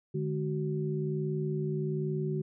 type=tone cluster; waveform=sine; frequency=150.9 / 212.1 / 374.2 Hz; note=D3 / G#3 / F#4; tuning=+47 / +37 / +20 cents; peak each=-31 / -38 / -34 dBFS; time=0.14-2.42 s; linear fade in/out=10 ms; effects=none